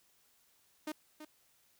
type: tone with echo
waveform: sawtooth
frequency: 306.6 Hz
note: D#4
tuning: 25 cents flat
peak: -33 dBFS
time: 0.87-0.92 s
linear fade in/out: 5 ms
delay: 330 ms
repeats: 1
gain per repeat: -10 dB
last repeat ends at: 1.25 s
effects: white hiss -70 dBFS RMS until 1.79 s